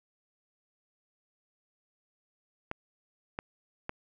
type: clicks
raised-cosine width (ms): 0.5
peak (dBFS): -19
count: 3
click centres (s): 2.714 / 3.389 / 3.894
effects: none